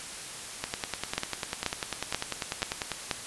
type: two click trains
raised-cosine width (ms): 0.2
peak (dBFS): -12 / -9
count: 24 / 5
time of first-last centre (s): 0.64-2.917 / 1.18-3.112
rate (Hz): 10.1 / 2.07
effects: white hiss -40 dBFS RMS until 3.26 s + resampled to 24000 Hz